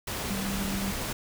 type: tone in noise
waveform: sine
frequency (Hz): 196.1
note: G3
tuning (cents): +1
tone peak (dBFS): -30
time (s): 0.3-0.92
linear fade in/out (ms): 5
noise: pink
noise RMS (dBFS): -33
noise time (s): 0.07-1.13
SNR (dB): 0
effects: none